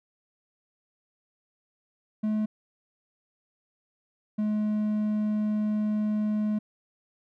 triangle tone pair in turn, 214.4 / 212.1 Hz, A3 / G#3, -45 / +37 cents, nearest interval unison, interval 18 cents, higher first, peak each -22 dBFS, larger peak neither, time 2.23-2.46 / 4.38-6.59 s, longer second, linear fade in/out 10 ms, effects none

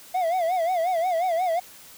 triangle tone with vibrato, 698.5 Hz, F5, in tune, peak -19 dBFS, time 0.14-1.6 s, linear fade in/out 10 ms, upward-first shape sine, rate 5.6 Hz, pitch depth 130 cents each way, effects white hiss -47 dBFS RMS until 1.97 s

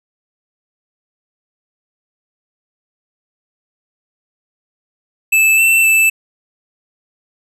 square tone with pitch steps, 2625 / 2677 / 2639 Hz, E7 / E7 / E7, -8 / +26 / +1 cents, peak -9 dBFS, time 5.32-6.1 s, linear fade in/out 10 ms, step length 260 ms, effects none

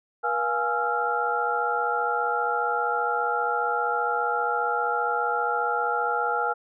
sine tone cluster, 479.8 / 698 / 831 / 1309 / 1384 Hz, A#4 / F5 / G#5 / E6 / F6, +50 / -1 / +1 / -13 / -16 cents, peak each -30 / -32 / -27 / -33 / -27 dBFS, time 0.23-6.54 s, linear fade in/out 20 ms, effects none

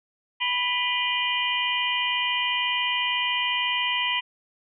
sine tone cluster, 982 / 1986 / 2427 / 2865 / 3099 Hz, B5 / B6 / D#7 / F7 / G7, -10 / +9 / -44 / +44 / -21 cents, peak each -29 dBFS, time 0.4-4.21 s, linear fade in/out 20 ms, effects none

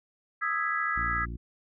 sine chord, E major seventh, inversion third, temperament equal, 1244.5 / 1318.5 / 1661.2 / 1975.5 Hz, D#6 / E6 / G#6 / B6, 0 / 0 / 0 / 0 cents, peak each -32 / -32 / -31 / -33 dBFS, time 0.41-1.26 s, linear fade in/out 20 ms
harmonic tone, 58.27 Hz, A#1, in tune, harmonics 1 / 2 / 3 / 4 / 5 / 6, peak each -35 / -41 / -45 / -47 / -49 / -51 dBFS, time 0.96-1.37 s, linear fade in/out 10 ms
effects none

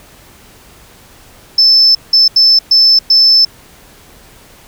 sine tone bursts at uneven times, 5274 Hz, E8, in tune, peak -3 dBFS, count 5, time 1.58-1.95 / 2.13-2.28 / 2.36-2.59 / 2.71-2.99 / 3.1-3.45 s, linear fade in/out 5 ms, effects tanh soft clip ceiling 0 dBFS + pink hiss -41 dBFS RMS until 4.67 s

